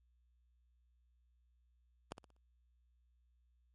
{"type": "tone with echo", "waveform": "5% pulse", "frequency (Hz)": 100.3, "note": "G2", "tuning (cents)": 40, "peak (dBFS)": -29, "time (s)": [2.11, 2.13], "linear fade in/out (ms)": 5, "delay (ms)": 61, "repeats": 4, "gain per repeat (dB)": -9, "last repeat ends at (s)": 2.374, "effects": ["added 60 Hz sine -70 dBFS peak until 3.74 s", "MP3 48 kbps"]}